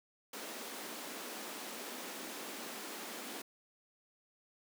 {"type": "high-pass noise", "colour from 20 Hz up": "pink", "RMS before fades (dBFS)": -45, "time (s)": [0.33, 3.42], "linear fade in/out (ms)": 5, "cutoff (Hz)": 210, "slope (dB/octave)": 48, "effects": []}